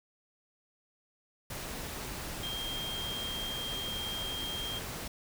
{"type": "tone in noise", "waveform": "sine", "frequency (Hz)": 3206, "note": "G7", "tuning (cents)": 38, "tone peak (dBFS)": -36, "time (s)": [2.43, 4.79], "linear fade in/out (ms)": 5, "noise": "pink", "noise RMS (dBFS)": -40, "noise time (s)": [1.5, 5.08], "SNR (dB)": 1, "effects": []}